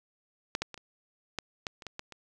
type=clicks; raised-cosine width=0.2 ms; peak=-12 / -13 / -24 / -30 / -15 / -16 / -29 / -22 / -20 / -28 dBFS; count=10; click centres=0.551 / 0.62 / 0.743 / 0.777 / 1.387 / 1.668 / 1.822 / 1.867 / 1.994 / 2.123 s; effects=none